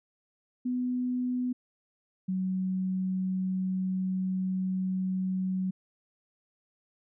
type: tone pair in turn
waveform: sine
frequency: 249.6 / 186.99 Hz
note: B3 / F#3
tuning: +19 / +19 cents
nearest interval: perfect fourth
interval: 500 cents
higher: first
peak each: -27 dBFS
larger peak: neither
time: 0.65-1.53 / 2.28-5.71 s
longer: second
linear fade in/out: 10 ms
effects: none